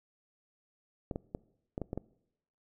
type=clicks; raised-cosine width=2 ms; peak=-22 dBFS; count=7; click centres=1.112 / 1.159 / 1.349 / 1.779 / 1.817 / 1.931 / 1.976 s; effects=noise-tail reverb RT60 0.8 s tail -22 dB re dry